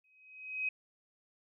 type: tone with exponential growth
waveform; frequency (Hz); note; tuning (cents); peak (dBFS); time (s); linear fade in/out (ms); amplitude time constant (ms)
sine; 2529; D#7; +28; -29; 0.04-0.69; 5; 140
effects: none